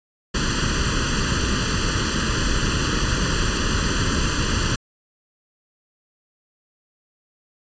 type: noise with comb filter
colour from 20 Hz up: pink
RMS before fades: -21 dBFS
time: 0.34-4.76 s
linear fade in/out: 10 ms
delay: 0.67 ms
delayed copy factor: +0.95
effects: resampled to 16000 Hz